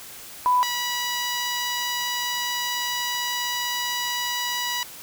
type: tone pair in turn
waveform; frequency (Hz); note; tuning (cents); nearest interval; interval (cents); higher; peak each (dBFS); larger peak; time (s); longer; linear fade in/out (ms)
sine / 10% pulse; 993 / 975.4; B5 / B5; +9 / -22; unison; 31; first; -16; neither; 0.46-0.63 / 0.63-4.83; second; 0
effects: white hiss -41 dBFS RMS until 5.02 s